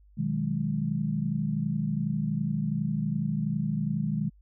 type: chord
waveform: sine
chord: G# minor seventh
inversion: first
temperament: equal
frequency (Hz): 123.47 / 155.56 / 185 / 207.7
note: B2 / D#3 / F#3 / G#3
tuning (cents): 0 / 0 / 0 / 0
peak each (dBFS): -35 / -29 / -35 / -30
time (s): 0.17-4.3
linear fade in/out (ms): 20
effects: added 50 Hz sine -54 dBFS peak until 4.41 s